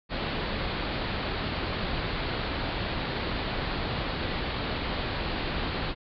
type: low-pass noise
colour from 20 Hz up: pink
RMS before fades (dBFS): -31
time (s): 0.09-5.95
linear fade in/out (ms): 50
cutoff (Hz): 4600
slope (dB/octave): 96
effects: none